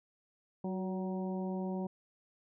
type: harmonic tone with a mistuned harmonic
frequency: 188.1 Hz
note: F#3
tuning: 29 cents sharp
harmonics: 1 / 2 / 3 / 4 / 5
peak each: -35 / -41 / -45 / -47 / -49 dBFS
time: 0.64-1.87 s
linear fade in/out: 5 ms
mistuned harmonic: 2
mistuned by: -38 cents
effects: none